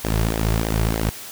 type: tone with flanger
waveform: sawtooth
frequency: 54.9 Hz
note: A1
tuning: 3 cents flat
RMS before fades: -21 dBFS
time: 0.04-1.1 s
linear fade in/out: 5 ms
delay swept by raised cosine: 0.73 to 4.03 ms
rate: 3.2 Hz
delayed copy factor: -0.65
effects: white hiss -36 dBFS RMS until 1.31 s